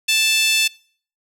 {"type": "tone with high-pass filter", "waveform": "5% pulse", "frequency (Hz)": 880, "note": "A5", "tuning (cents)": 0, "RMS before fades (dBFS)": -17, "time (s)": [0.08, 0.68], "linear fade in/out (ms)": 10, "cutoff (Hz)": 2900, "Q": 5.5, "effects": ["noise-tail reverb RT60 0.5 s tail -24 dB re dry"]}